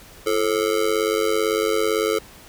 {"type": "tone with amplitude modulation", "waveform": "square", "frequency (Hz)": 436.4, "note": "A4", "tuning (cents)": -14, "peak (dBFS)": -15, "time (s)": [0.26, 2.19], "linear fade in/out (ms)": 10, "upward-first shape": "sine", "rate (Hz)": 97.9, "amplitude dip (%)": 100, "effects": ["pink hiss -45 dBFS RMS until 2.48 s"]}